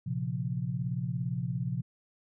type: chord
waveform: sine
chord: Bb suspended second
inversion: none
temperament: equal with one note detuned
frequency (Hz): 116.54 / 133.87 / 174.61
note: Bb2 / C3 / F3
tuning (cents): 0 / +40 / 0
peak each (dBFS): -35 / -33 / -35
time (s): 0.06-1.82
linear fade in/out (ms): 10
effects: none